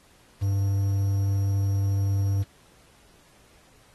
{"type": "tone with quantisation", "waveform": "triangle", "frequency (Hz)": 98.7, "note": "G2", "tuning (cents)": 12, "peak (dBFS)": -19, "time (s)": [0.41, 2.44], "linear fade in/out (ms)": 20, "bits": 8, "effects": ["pink hiss -58 dBFS RMS until 3.94 s", "AAC 32 kbps"]}